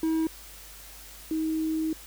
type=tone pair in turn; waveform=triangle / sine; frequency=321 / 316.8 Hz; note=E4 / D#4; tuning=-46 / +31 cents; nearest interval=unison; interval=23 cents; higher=first; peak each=-21 / -25 dBFS; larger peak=first; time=0.03-0.27 / 1.31-1.93 s; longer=second; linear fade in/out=2 ms; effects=added 50 Hz sine -50 dBFS peak until 2.06 s + white hiss -47 dBFS RMS until 2.06 s